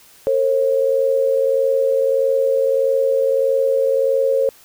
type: tone pair together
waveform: sine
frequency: 455.4 / 537 Hz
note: A#4 / C5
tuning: -40 / +45 cents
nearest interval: minor third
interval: 285 cents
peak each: -19 / -15 dBFS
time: 0.27-4.49 s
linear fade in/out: 0 ms
effects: white hiss -48 dBFS RMS until 4.64 s